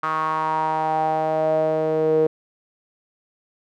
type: tone with band-pass filter sweep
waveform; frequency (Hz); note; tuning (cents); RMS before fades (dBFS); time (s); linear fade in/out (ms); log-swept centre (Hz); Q
sawtooth; 157.4; D#3; +20; -21; 0.03-2.27; 5; 1200 to 460; 6.5
effects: none

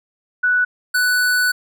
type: tone pair in turn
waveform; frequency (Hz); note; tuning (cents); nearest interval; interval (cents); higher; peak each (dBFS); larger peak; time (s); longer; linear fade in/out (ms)
sine / square; 1480 / 1486.9; F#6 / F#6; 0 / +8; unison; 8; second; -13 / -15; first; 0.43-0.65 / 0.94-1.52; second; 10
effects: none

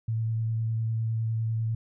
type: tone with vibrato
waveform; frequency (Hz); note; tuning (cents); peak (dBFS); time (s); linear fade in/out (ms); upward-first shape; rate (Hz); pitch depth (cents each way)
sine; 112.4; A2; +37; -25; 0.08-1.75; 5; square; 9.9; 11
effects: none

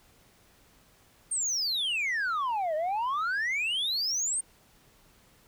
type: exponential two-way sweep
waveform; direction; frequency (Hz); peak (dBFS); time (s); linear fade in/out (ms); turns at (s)
sine; down then up; 8900 to 602 to 8900; -24; 1.31-4.41; 10; 2.75
effects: tanh soft clip ceiling -26 dBFS + pink hiss -61 dBFS RMS until 5.47 s

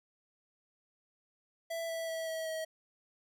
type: tone with pitch steps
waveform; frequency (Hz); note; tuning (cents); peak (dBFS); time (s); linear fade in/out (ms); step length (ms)
square; 663 / 656.9 / 650.9 / 644.9 / 638.9; E5 / E5 / E5 / E5 / D#5; +10 / -6 / -22 / -38 / +46; -36; 1.7-2.65; 10; 190
effects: none

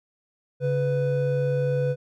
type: tone pair together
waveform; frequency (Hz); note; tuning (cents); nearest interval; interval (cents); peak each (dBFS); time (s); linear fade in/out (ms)
triangle; 139.49 / 497.1; C#3 / B4; +11 / +11; octave + minor seventh; 2200; -22; 0.6-1.96; 50
effects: none

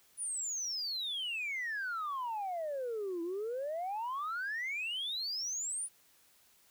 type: exponential two-way sweep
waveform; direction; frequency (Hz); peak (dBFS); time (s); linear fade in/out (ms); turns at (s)
sine; down then up; 9956 to 329.6 to 9956; -33; 0.17-5.89; 50; 3.22
effects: tanh soft clip ceiling -32 dBFS + white hiss -66 dBFS RMS until 6.7 s

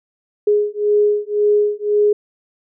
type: beating tone pair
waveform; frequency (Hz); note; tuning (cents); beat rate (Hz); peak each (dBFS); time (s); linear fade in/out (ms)
sine; 415.3 / 417.2; G#4 / G#4; 0 / +8; 1.9; -16; 0.47-2.13; 5
effects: none

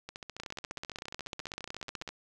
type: two click trains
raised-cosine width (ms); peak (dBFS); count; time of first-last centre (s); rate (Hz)
0.2; -24 / -21; 30 / 28; 0.09-2.09 / 0.4-2.077; 14.5 / 16.1
effects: none

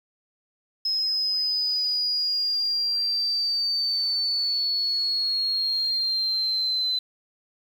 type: exponential sweep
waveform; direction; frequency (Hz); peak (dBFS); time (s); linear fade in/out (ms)
sine; down; 5140 to 4031; -22; 0.85-6.99; 5
effects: 8-bit

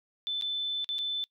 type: tone with dropouts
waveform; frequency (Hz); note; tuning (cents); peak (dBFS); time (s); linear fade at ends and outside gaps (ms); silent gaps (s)
sine; 3520; A7; 0; -29; 0.27-1.24; 0; 0.412-0.422 / 0.844-0.89 / 0.984-0.989
effects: noise-tail reverb RT60 0.1 s tail -24 dB re dry

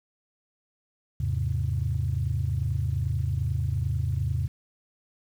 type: tone cluster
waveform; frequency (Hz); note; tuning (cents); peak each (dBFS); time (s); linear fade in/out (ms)
sine; 80.8 / 103.3 / 132.2; E2 / G#2 / C3; -34 / -9 / +18; -28; 1.2-4.48; 5
effects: tanh soft clip ceiling -16 dBFS + 9-bit

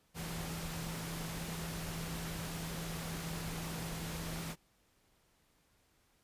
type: tone in noise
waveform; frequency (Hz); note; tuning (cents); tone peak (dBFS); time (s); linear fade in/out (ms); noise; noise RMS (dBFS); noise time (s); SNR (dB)
sine; 164.81; E3; 0; -42; 0.14-4.56; 50; pink; -43; 0.14-4.56; -2
effects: pink hiss -72 dBFS RMS until 6.23 s + resampled to 32000 Hz

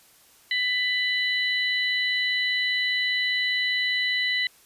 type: harmonic tone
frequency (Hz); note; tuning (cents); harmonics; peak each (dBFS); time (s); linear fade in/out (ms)
995; B5; +13; 2 / 3 / 4; -24 / -30 / -28; 0.51-4.47; 2
effects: white hiss -56 dBFS RMS until 4.65 s + resampled to 32000 Hz

